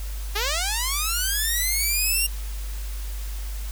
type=linear sweep; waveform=5% pulse; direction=up; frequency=392 to 2810 Hz; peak=-12 dBFS; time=0.35-2.27 s; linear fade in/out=10 ms; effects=added 50 Hz sine -28 dBFS peak until 3.71 s + white hiss -42 dBFS RMS until 3.71 s